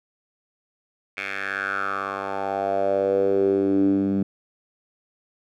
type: tone with band-pass filter sweep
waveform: 10% pulse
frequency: 98 Hz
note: G2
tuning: in tune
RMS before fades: -23 dBFS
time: 1.17-4.23 s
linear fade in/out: 5 ms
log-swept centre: 2200 to 220 Hz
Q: 5.1
effects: none